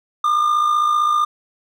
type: tone with amplitude modulation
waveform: triangle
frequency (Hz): 1206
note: D6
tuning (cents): +46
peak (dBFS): -10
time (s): 0.24-1.25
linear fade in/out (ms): 5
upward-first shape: sine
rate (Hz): 55.5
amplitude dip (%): 50
effects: none